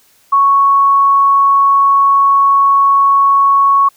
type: tone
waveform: sine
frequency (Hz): 1108.7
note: C#6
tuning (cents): 0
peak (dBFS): -6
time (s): 0.32-3.89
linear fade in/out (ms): 10
effects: white hiss -51 dBFS RMS until 3.96 s